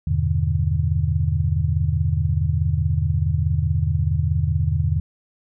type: chord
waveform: sine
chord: E minor seventh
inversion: none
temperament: just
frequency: 82.41 / 98.89 / 123.61 / 148.33 Hz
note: E2 / G2 / B2 / D3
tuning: 0 / +16 / +2 / +18 cents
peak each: -21 / -24 / -25 / -23 dBFS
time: 0.07-5 s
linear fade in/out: 5 ms
effects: none